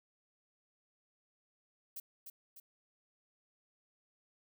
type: noise with echo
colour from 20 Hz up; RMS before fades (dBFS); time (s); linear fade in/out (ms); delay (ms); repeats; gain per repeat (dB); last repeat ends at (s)
violet; -44; 1.96-2; 5; 300; 2; -5; 2.6
effects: none